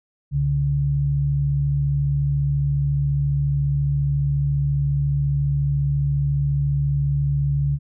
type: tone pair together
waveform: sine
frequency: 66.5 / 140.91 Hz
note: C2 / C#3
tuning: +29 / +29 cents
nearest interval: octave + minor second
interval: 1300 cents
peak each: -26 / -18 dBFS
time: 0.31-7.79 s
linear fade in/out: 50 ms
effects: none